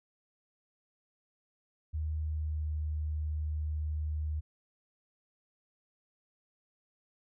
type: tone with pitch glide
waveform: sine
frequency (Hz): 77.5 to 76.52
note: D#2 to D#2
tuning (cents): -6 to -28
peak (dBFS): -31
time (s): 1.93-4.41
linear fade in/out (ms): 20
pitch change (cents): -22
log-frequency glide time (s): 2.19-2.72
effects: none

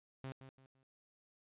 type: tone with echo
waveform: sawtooth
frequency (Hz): 132.9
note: C3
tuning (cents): +27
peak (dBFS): -39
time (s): 0.24-0.32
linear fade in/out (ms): 0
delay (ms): 170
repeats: 3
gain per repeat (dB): -10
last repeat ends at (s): 0.83
effects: resampled to 8000 Hz

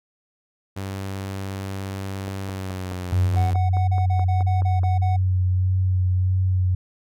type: tone with pitch glide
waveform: sawtooth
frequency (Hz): 97 to 87.42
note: G2 to F2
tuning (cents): -18 to +2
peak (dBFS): -24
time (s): 0.76-3.54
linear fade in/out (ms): 10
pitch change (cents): -180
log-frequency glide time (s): 2.44-3.33
type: click train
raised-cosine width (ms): 1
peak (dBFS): -21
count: 13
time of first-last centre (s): 2.28-4.833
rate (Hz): 4.7
type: tone with vibrato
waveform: sine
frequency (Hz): 92.5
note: F#2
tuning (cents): 0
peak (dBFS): -17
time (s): 3.12-6.75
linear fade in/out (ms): 5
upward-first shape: sine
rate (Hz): 1.6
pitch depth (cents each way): 18
type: tone bursts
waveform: triangle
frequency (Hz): 740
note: F#5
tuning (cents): 0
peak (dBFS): -24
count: 10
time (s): 3.36-5.166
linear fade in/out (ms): 10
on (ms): 150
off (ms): 34
effects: none

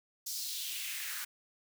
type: noise with high-pass filter sweep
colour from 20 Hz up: white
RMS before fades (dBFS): -39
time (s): 0.26-1.25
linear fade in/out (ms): 10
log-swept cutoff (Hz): 5600 to 1400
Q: 2.5
effects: none

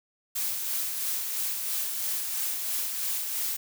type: noise with tremolo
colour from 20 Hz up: blue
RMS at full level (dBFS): -29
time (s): 0.35-3.57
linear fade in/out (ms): 10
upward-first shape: sine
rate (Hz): 3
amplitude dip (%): 35
effects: none

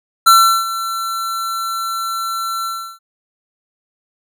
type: tone with ADSR envelope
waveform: square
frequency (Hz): 1350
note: E6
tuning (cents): +41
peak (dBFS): -5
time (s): 0.26-2.99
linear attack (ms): 14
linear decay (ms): 370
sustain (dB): -15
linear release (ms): 340
effects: none

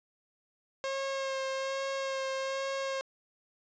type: tone with vibrato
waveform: sawtooth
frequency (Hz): 538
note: C5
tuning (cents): +48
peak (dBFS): -28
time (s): 0.84-3.01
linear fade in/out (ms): 0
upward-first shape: sine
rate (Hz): 1.2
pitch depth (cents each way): 17
effects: resampled to 16000 Hz + 11-bit

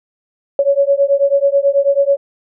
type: beating tone pair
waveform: sine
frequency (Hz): 554.4 / 563.6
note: C#5 / C#5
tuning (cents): 0 / +29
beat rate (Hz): 9.2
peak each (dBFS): -13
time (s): 0.59-2.17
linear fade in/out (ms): 2
effects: none

